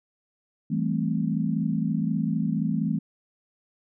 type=chord; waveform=sine; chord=A minor seventh; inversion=second; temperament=equal; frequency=164.81 / 196 / 220 / 261.6 Hz; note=E3 / G3 / A3 / C4; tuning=0 / 0 / 0 / 0 cents; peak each=-27 / -30 / -27 / -31 dBFS; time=0.7-2.99 s; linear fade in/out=10 ms; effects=none